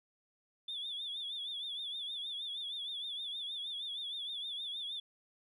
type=tone with vibrato; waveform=sine; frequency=3486 Hz; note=A7; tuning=17 cents flat; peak=-37 dBFS; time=0.68-5 s; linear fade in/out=5 ms; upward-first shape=triangle; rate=6.4 Hz; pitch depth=110 cents each way; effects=tanh soft clip ceiling -34 dBFS